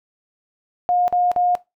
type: tone bursts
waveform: sine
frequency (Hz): 714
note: F5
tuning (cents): +38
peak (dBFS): -15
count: 3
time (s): 0.89-1.552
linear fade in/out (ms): 0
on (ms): 190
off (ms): 46
effects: noise-tail reverb RT60 0.2 s tail -19 dB re dry